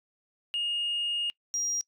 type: tone pair in turn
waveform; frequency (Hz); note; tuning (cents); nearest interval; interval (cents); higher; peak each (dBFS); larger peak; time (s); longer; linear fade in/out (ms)
sine; 2850 / 5700; F7 / F8; +34 / +34; octave; 1200; second; -26; neither; 0.54-1.3 / 1.54-1.81; first; 0
effects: noise-tail reverb RT60 0.1 s tail -24 dB re dry + tanh soft clip ceiling -24 dBFS